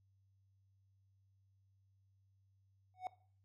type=tone with exponential growth; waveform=triangle; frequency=740 Hz; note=F#5; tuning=in tune; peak=-33 dBFS; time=2.94-3.07 s; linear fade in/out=1 ms; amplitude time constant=27 ms; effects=noise-tail reverb RT60 0.5 s tail -19 dB re dry + added 97 Hz sine -70 dBFS peak until 3.44 s